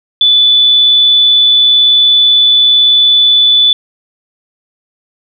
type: tone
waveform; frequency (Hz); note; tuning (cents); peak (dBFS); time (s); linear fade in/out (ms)
sine; 3479; A7; -20; -4; 0.21-3.73; 2
effects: none